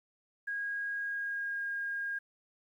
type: tone with pitch glide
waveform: sine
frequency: 1638 to 1622 Hz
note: G#6 to G#6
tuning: -24 to -41 cents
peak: -33 dBFS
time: 0.47-2.19 s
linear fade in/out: 10 ms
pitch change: -17 cents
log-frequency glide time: 0.96-1.66 s
effects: 11-bit